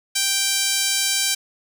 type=tone with high-pass filter; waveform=5% pulse; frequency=784 Hz; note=G5; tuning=in tune; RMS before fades=-21 dBFS; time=0.15-1.35 s; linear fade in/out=10 ms; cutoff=1900 Hz; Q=0.61; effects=none